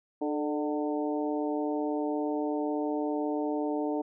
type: harmonic tone with a mistuned harmonic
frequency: 149.7 Hz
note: D3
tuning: 33 cents sharp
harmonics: 2 / 3 / 4 / 5 / 6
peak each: -30 / -34 / -36 / -38 / -40 dBFS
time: 0.21-4.02 s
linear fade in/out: 10 ms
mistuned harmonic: 3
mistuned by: -46 cents
effects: none